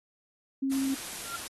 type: tone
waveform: sine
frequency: 269.9 Hz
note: C#4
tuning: 46 cents flat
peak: -26 dBFS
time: 0.62-0.95 s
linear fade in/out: 10 ms
type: noise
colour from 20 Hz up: white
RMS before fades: -39 dBFS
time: 0.71-1.48 s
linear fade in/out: 10 ms
type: tone with exponential growth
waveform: sine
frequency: 1379 Hz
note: F6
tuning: 22 cents flat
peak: -32 dBFS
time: 1.16-1.36 s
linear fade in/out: 5 ms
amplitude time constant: 43 ms
effects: AAC 32 kbps